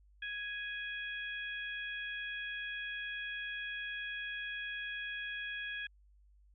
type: harmonic tone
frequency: 830.6 Hz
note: G#5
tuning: in tune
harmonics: 2 / 3 / 4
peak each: -40 / -44 / -46 dBFS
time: 0.22-5.87 s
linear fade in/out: 5 ms
effects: added 50 Hz sine -61 dBFS peak until 6.54 s